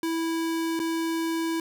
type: tone with dropouts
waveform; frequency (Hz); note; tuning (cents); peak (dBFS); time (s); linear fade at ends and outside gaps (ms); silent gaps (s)
square; 328.4; E4; -6; -26; 0.03-1.6; 2; 0.793-0.799
effects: none